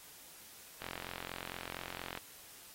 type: click train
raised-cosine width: 0.3 ms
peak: -25 dBFS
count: 61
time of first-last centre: 0.82-2.174 s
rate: 44.3 Hz
effects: white hiss -55 dBFS RMS until 2.74 s + AAC 48 kbps